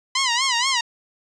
10% pulse tone with vibrato, 1006 Hz, B5, 32 cents sharp, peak -10 dBFS, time 0.15-0.81 s, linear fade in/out 5 ms, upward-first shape sine, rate 4.2 Hz, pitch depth 140 cents each way, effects resampled to 22050 Hz

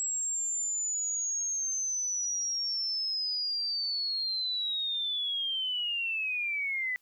sine linear sweep, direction down, 7690 to 1975.5 Hz, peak -29 dBFS, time 0-6.96 s, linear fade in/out 0 ms, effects white hiss -70 dBFS RMS until 7.01 s

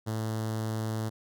sawtooth tone with notch filter, 110 Hz, A2, in tune, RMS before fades -32 dBFS, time 0.06-1.1 s, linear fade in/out 20 ms, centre 2400 Hz, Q 1.3, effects none

